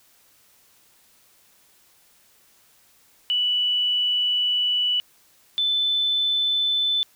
sine tone pair in turn, 2960 / 3517 Hz, F#7 / A7, 0 / -1 cents, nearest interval minor third, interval 299 cents, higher second, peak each -19 dBFS, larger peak neither, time 3.3-5 / 5.58-7.03 s, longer first, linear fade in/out 0 ms, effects white hiss -58 dBFS RMS until 7.15 s

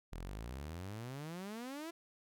sawtooth exponential sweep, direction up, 39.19 to 343 Hz, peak -39 dBFS, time 0.12-1.91 s, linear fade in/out 10 ms, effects none

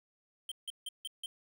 square tone bursts, 3136 Hz, G7, in tune, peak -38 dBFS, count 5, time 0.49-1.26 s, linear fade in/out 2 ms, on 26 ms, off 160 ms, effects none

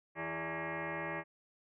sine tone with frequency modulation, 659.3 Hz, E5, in tune, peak -36 dBFS, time 0.15-1.24 s, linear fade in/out 50 ms, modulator 248 Hz, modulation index 6.2, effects none

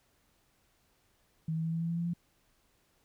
sine tone with pitch steps, 160 / 161.67 / 163.36 / 165.07 / 166.79 / 168.54 / 170.3 / 172.08 Hz, D#3 / E3 / E3 / E3 / E3 / E3 / F3 / F3, +49 / -33 / -15 / +3 / +21 / +39 / -43 / -25 cents, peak -30 dBFS, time 1.48-2.136 s, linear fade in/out 5 ms, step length 82 ms, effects pink hiss -71 dBFS RMS until 3.04 s

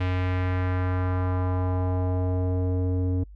square tone with low-pass filter sweep, 91.5 Hz, F#2, 19 cents flat, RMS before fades -25 dBFS, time 0-3.24 s, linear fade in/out 10 ms, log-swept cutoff 2700 to 360 Hz, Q 1.6, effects noise-tail reverb RT60 0.1 s tail -26 dB re dry + added 50 Hz sine -42 dBFS peak until 3.35 s

